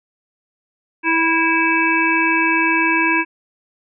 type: harmonic tone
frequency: 327.3 Hz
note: E4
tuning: 12 cents flat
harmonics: 1 / 3 / 5 / 7 / 8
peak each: -20 / -20 / -20 / -20 / -20 dBFS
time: 1.03-3.25 s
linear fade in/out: 50 ms
effects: none

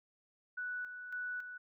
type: tone with tremolo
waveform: sine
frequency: 1480 Hz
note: F#6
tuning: in tune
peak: -37 dBFS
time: 0.57-1.58 s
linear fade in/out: 10 ms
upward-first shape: square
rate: 1.8 Hz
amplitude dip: 55%
effects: none

